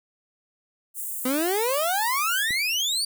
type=high-pass noise; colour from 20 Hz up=white; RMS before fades=-32 dBFS; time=0.94-2.47 s; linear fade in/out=50 ms; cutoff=7600 Hz; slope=48 dB/octave
type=exponential sweep; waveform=30% pulse; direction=up; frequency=246.9 to 4699 Hz; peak=-20 dBFS; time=1.25-3.05 s; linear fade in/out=5 ms
type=click; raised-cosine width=3 ms; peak=-26 dBFS; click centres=2.507 s
effects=none